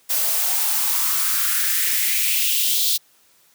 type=noise with high-pass filter sweep; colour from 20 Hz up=blue; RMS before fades=-20 dBFS; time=0.09-2.98 s; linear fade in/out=20 ms; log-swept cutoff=550 to 3900 Hz; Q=3.3; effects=white hiss -57 dBFS RMS until 3.54 s + high-pass 100 Hz 12 dB/octave